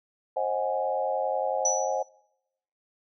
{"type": "chord", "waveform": "sine", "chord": "Ab dominant seventh", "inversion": "first", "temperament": "equal with one note detuned", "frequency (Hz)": [530.9, 622.3, 740, 830.6], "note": ["C5", "Eb5", "Gb5", "Ab5"], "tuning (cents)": [25, 0, 0, 0], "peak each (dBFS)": [-29, -31, -31, -31], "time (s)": [0.36, 2.03], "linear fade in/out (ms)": 10}
{"type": "tone with exponential decay", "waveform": "sine", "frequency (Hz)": 5930, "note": "F#8", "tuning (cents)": 3, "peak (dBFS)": -20, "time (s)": [1.65, 2.09], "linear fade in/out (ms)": 5, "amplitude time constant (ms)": 95}
{"effects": ["noise-tail reverb RT60 0.9 s tail -25 dB re dry"]}